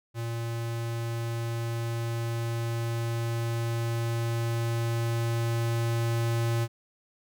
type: tone with level ramp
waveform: square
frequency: 116.1 Hz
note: A#2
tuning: 7 cents flat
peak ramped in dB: -31 to -25 dBFS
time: 0.14-6.68 s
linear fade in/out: 50 ms
effects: none